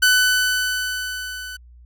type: tone with level ramp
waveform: sawtooth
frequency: 1500 Hz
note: F#6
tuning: 23 cents sharp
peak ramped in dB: -8 to -28 dBFS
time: 0.02-1.57 s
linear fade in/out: 10 ms
effects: added 60 Hz sine -43 dBFS peak until 1.85 s